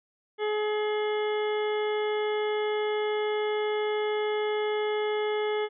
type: harmonic tone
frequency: 423.5 Hz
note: G#4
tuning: 34 cents sharp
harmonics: 1 / 2 / 3 / 4 / 5 / 7 / 8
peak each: -26 / -35 / -40 / -42 / -38 / -44 / -43 dBFS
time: 0.38-5.69 s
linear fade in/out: 50 ms
effects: none